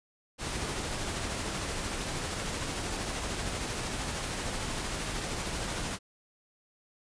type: noise with tremolo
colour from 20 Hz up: pink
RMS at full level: -33 dBFS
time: 0.38-5.99 s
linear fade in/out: 50 ms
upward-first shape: triangle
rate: 13 Hz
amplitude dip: 30%
effects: resampled to 22050 Hz